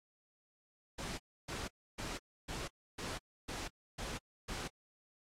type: noise bursts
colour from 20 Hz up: pink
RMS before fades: -42 dBFS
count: 8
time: 0.98-4.68 s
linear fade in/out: 10 ms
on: 200 ms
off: 300 ms
effects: low-pass 8000 Hz 12 dB/octave + AAC 48 kbps